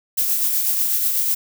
violet noise with tremolo, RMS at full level -18 dBFS, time 0.17-1.35 s, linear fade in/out 10 ms, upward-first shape triangle, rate 8.1 Hz, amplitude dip 40%, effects none

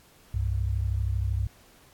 sine tone pair together, 65.44 / 98.2 Hz, C2 / G2, +1 / +4 cents, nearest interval perfect fifth, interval 703 cents, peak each -27 dBFS, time 0.34-1.47 s, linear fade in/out 5 ms, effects pink hiss -57 dBFS RMS until 1.93 s + AAC 64 kbps

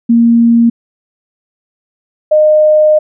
sine tone pair in turn, 233.1 / 612.7 Hz, A#3 / D#5, 0 / -27 cents, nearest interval octave + perfect fourth, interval 1673 cents, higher second, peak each -4 dBFS, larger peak neither, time 0.09-0.7 / 2.31-2.99 s, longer second, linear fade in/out 10 ms, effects none

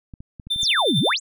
clicks, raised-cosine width 5 ms, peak -25 dBFS, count 6, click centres 0.138 / 0.205 / 0.398 / 0.47 / 0.561 / 0.632 s
triangle tone with tremolo, 3567 Hz, A7, 23 cents sharp, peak -17 dBFS, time 0.5-1.14 s, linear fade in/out 10 ms, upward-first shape sine, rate 11 Hz, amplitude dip 60%
sine exponential two-way sweep, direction down then up, 8372 to 123.47 to 8372 Hz, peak -18 dBFS, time 0.61-1.2 s, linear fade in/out 50 ms, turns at 0.99 s
effects none

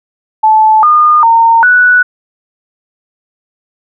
sine tone with pitch steps, 870 / 1218 / 916 / 1478 Hz, A5 / D#6 / A#5 / F#6, -20 / -37 / -31 / -2 cents, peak -3 dBFS, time 0.43-2.03 s, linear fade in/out 10 ms, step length 400 ms, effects none

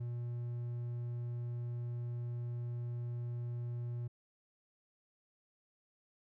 triangle tone, 120 Hz, B2, 49 cents flat, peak -35 dBFS, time 0-4.08 s, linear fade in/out 10 ms, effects none

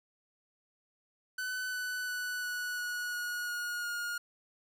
45% pulse tone with pitch steps, 1506 / 1494.7 / 1483.6 / 1472.5 / 1461.4 / 1450.5 / 1439.7 / 1428.9 Hz, F#6 / F#6 / F#6 / F#6 / F#6 / F#6 / F#6 / F6, +30 / +17 / +4 / -9 / -22 / -35 / -48 / +39 cents, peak -34 dBFS, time 1.38-4.18 s, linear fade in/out 5 ms, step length 350 ms, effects none

